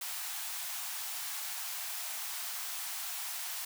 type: high-pass noise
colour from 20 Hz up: white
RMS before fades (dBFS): -39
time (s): 0.01-3.65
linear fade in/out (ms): 5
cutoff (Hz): 660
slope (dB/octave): 96
effects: none